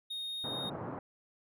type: tone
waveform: triangle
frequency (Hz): 3712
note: A#7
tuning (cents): -8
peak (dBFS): -35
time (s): 0.1-0.7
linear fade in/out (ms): 10
type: band-pass noise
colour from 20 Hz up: pink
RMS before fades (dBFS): -41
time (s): 0.44-0.99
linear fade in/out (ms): 2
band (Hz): 120 to 1200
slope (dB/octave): 24
effects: none